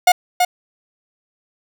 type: tone with echo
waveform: 45% pulse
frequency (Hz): 720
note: F#5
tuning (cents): -47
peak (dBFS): -7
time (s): 0.07-0.12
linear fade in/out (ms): 5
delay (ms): 330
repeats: 1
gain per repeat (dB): -5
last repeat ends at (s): 0.45
effects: none